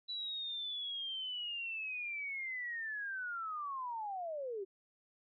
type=linear sweep; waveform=sine; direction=down; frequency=3964 to 370 Hz; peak=-38 dBFS; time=0.08-4.65 s; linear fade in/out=20 ms; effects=none